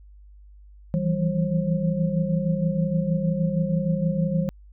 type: tone cluster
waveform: sine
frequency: 162.3 / 168.7 / 193 / 535 Hz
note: E3 / E3 / G3 / C5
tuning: -27 / +40 / -27 / +38 cents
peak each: -24 / -27 / -26 / -30 dBFS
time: 0.94-4.49 s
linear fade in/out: 0 ms
effects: added 50 Hz sine -45 dBFS peak until 4.72 s